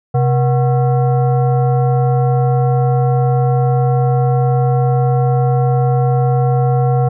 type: tone with frequency modulation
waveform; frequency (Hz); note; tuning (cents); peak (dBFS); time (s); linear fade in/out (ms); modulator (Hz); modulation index
sine; 130.81; C3; 0; -10; 0.14-7.09; 10; 609; 0.75
effects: none